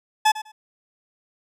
40% pulse tone with echo, 862 Hz, A5, 36 cents flat, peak -13 dBFS, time 0.25-0.32 s, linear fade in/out 10 ms, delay 100 ms, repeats 2, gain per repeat -15 dB, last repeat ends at 0.52 s, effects low-pass 11000 Hz 12 dB/octave

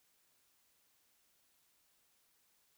silence, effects white hiss -74 dBFS RMS until 2.77 s

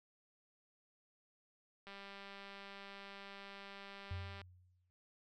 click train, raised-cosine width 0.3 ms, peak -36 dBFS, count 505, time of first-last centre 1.87-4.415 s, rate 198 Hz
sine tone with exponential decay, 90.3 Hz, F#2, 42 cents flat, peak -38 dBFS, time 4.11-4.9 s, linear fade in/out 0 ms, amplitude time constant 170 ms
effects none

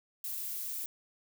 violet noise, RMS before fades -38 dBFS, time 0.24-0.86 s, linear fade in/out 2 ms, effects none

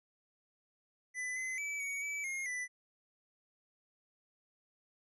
square tone with pitch steps, 2001 / 2041 / 2302 / 2245 / 2299 / 2140 / 1988 Hz, B6 / C7 / D7 / C#7 / D7 / C7 / B6, +22 / -44 / -35 / +21 / -37 / +38 / +11 cents, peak -37 dBFS, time 1.14-2.68 s, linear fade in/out 50 ms, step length 220 ms, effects resampled to 24000 Hz

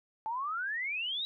sine exponential sweep, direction up, 860 to 3905 Hz, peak -32 dBFS, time 0.26-1.25 s, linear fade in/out 0 ms, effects none

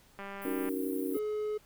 click train, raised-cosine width 0.5 ms, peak -28 dBFS, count 100, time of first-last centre 0.19-0.69 s, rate 198 Hz
white high-pass noise, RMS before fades -47 dBFS, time 0.42-1.19 s, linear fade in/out 0 ms, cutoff 9600 Hz, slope 48 dB/octave
sine chord, D# minor seventh, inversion third, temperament just, 280 / 311.1 / 373.4 / 466.7 Hz, C#4 / D#4 / F#4 / A#4, +18 / 0 / +16 / +2 cents, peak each -34 / -39 / -36 / -39 dBFS, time 0.45-1.17 s, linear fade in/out 2 ms
triangle tone, 424.4 Hz, G#4, 38 cents sharp, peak -29 dBFS, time 1.14-1.58 s, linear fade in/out 10 ms
effects pink hiss -62 dBFS RMS until 1.65 s

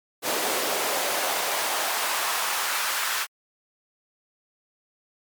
pink noise with high-pass filter sweep, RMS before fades -26 dBFS, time 0.22-3.27 s, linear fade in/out 50 ms, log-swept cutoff 420 to 1300 Hz, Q 1.4, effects MP3 96 kbps

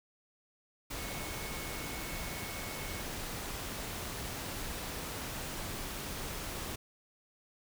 sine tone in noise, 2200 Hz, C#7, 14 cents flat, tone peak -48 dBFS, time 0.98-3.02 s, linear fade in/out 10 ms, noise pink, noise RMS -40 dBFS, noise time 0.9-6.76 s, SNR -11 dB, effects none

